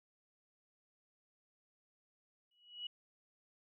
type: tone with exponential growth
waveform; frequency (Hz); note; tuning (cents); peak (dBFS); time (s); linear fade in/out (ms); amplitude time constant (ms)
sine; 2923; F#7; -22; -38; 2.51-2.87; 5; 77
effects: none